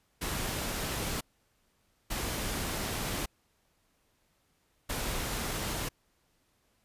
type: noise bursts at uneven times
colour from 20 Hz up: pink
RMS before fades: -34 dBFS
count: 3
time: 0.21-1.21 / 2.1-3.26 / 4.89-5.89 s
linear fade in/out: 10 ms
effects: pink hiss -72 dBFS RMS until 6.84 s + resampled to 32000 Hz